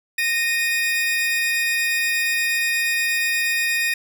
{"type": "tone pair together", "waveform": "40% pulse", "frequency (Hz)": [1851.9, 2472], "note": ["A#6", "D#7"], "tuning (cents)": [-12, -12], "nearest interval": "perfect fourth", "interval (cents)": 500, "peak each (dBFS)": -21, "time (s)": [0.18, 3.94], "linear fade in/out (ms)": 5, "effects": []}